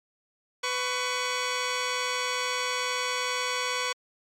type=tone pair together; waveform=10% pulse; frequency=499.4 / 1121.1 Hz; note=B4 / C#6; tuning=+19 / +19 cents; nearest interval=octave + major second; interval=1400 cents; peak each=-21 dBFS; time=0.63-3.93 s; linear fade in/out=10 ms; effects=low-pass 8000 Hz 12 dB/octave + MP3 96 kbps